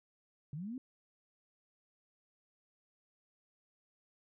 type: linear sweep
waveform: sine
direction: up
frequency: 134.3 to 269 Hz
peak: -39 dBFS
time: 0.53-0.78 s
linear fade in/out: 2 ms
effects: none